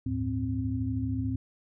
sine tone cluster, 77.2 / 95.7 / 108.9 / 261.3 Hz, D#2 / G2 / A2 / C4, -13 / -41 / -17 / -2 cents, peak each -36 / -39 / -31 / -31 dBFS, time 0.06-1.36 s, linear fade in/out 5 ms, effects none

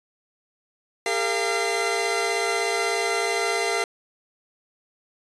sawtooth tone cluster, 401.8 / 458.3 / 689 / 2051 Hz, G4 / A#4 / F5 / C7, +43 / -29 / -24 / -35 cents, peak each -24 dBFS, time 1.06-3.84 s, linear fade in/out 2 ms, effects resampled to 22050 Hz

